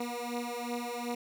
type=beating tone pair; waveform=15% pulse; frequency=238.8 / 241.5 Hz; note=A#3 / B3; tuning=+42 / -39 cents; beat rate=2.7 Hz; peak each=-31 dBFS; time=0-1.15 s; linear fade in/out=5 ms; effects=none